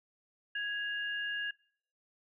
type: tone pair together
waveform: sine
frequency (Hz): 1661.2 / 2818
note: G#6 / F7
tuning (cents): 0 / +15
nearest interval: major sixth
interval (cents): 915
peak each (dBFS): -34 / -39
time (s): 0.55-1.51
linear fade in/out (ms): 5
effects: noise-tail reverb RT60 0.6 s tail -25 dB re dry